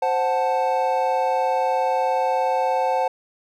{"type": "chord", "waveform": "triangle", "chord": "F# diminished", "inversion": "second", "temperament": "equal", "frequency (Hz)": [523.3, 740, 880], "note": ["C5", "F#5", "A5"], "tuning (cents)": [0, 0, 0], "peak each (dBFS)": -21, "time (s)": [0.02, 3.08], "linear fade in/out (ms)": 5, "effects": []}